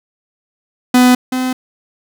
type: tone pair in turn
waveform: 45% pulse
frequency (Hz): 250 / 255.8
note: B3 / C4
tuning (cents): +21 / -39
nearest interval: unison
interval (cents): 40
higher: second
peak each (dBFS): -6 / -15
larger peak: first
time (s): 0.94-1.15 / 1.32-1.53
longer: neither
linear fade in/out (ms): 5
effects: none